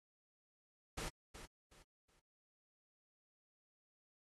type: noise with echo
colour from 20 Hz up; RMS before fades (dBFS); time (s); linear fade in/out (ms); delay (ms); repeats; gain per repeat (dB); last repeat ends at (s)
pink; -44; 0.97-1.09; 10; 370; 3; -10; 2.2
effects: low-pass 11000 Hz 12 dB/octave + AAC 32 kbps